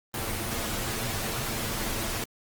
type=noise with comb filter; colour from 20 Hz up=pink; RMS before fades=-31 dBFS; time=0.14-2.24 s; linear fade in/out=2 ms; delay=8.9 ms; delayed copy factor=+0.55; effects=Opus 24 kbps